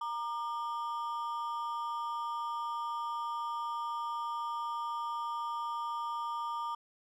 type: ring-modulated tone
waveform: triangle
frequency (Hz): 1068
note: C6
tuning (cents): +35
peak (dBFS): -29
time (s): 0.01-6.75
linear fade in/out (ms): 5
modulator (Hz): 134
effects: none